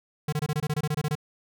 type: tone bursts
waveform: square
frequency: 150.5 Hz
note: D3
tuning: 43 cents sharp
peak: -25 dBFS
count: 13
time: 0.28-1.153 s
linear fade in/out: 5 ms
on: 45 ms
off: 24 ms
effects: none